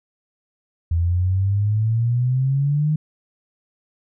sine exponential sweep, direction up, 82.41 to 155.56 Hz, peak -16 dBFS, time 0.91-2.96 s, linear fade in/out 5 ms, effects none

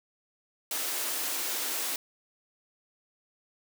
white high-pass noise, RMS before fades -32 dBFS, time 0.71-1.96 s, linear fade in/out 2 ms, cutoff 240 Hz, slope 96 dB/octave, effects none

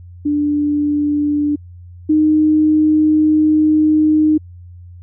sine tone pair in turn, 293.7 / 307.8 Hz, D4 / D#4, 0 / -19 cents, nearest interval minor second, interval 81 cents, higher second, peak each -13 / -9 dBFS, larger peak second, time 0.25-1.56 / 2.09-4.38 s, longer second, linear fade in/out 10 ms, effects added 88 Hz sine -34 dBFS peak until 5.02 s

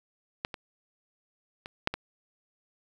clicks, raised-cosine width 0.3 ms, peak -13 / -21 / -23 / -8 / -16 dBFS, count 5, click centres 0.449 / 0.542 / 1.659 / 1.874 / 1.94 s, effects 8-bit

